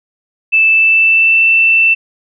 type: tone with pitch glide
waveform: sine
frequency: 2637 to 2669 Hz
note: E7 to E7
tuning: 0 to +21 cents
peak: -6 dBFS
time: 0.52-1.95 s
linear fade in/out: 20 ms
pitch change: +21 cents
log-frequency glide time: 0.68-1.43 s
effects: none